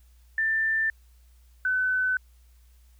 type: tone pair in turn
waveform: sine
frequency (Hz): 1780 / 1510.7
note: A6 / F#6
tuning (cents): +20 / +36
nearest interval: minor third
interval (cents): 284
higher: first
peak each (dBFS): -22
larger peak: neither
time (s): 0.38-0.9 / 1.65-2.17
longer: neither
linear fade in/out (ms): 2
effects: added 60 Hz sine -53 dBFS peak until 2.99 s + white hiss -67 dBFS RMS until 2.99 s